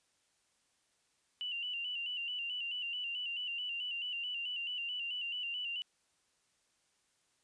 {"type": "tone with vibrato", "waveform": "sine", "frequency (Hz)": 2873, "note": "F7", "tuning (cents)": 48, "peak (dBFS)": -36, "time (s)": [1.41, 5.82], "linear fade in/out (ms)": 0, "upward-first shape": "square", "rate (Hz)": 4.6, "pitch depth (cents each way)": 56, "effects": ["white hiss -75 dBFS RMS until 7.43 s", "resampled to 22050 Hz"]}